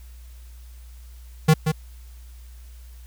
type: tone with echo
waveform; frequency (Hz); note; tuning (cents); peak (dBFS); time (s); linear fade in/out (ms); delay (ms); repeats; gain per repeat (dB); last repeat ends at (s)
square; 156.6; D#3; +11; -12; 1.48-1.54; 10; 180; 1; -7; 1.72
effects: added 60 Hz sine -40 dBFS peak until 3.06 s + white hiss -56 dBFS RMS until 3.06 s